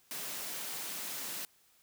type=high-pass noise; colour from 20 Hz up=white; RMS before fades=-40 dBFS; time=0.11-1.45 s; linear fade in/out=0 ms; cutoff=130 Hz; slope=96 dB/octave; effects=white hiss -67 dBFS RMS until 1.82 s